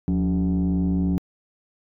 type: tone with frequency modulation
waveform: sine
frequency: 180 Hz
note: F#3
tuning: 47 cents flat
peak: -17 dBFS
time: 0.08-1.18 s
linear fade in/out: 0 ms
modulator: 102 Hz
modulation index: 0.94
effects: tanh soft clip ceiling -17 dBFS